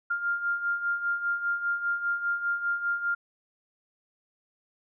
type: beating tone pair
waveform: sine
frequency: 1396.9 / 1401.9 Hz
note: F6 / F6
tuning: 0 / +6 cents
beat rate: 5 Hz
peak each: -33 / -27 dBFS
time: 0.1-3.15 s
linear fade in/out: 10 ms
effects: none